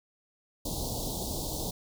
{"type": "band-stop noise", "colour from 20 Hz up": "pink", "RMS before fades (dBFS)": -34, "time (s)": [0.65, 1.71], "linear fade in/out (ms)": 5, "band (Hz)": [900, 3600], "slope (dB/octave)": 48, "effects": []}